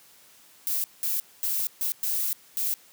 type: noise bursts at uneven times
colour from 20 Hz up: violet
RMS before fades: -27 dBFS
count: 6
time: 0.67-0.84 / 1.03-1.2 / 1.43-1.67 / 1.81-1.92 / 2.03-2.33 / 2.57-2.74 s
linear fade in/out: 0 ms
effects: white hiss -55 dBFS RMS until 2.92 s + high-pass 100 Hz 12 dB/octave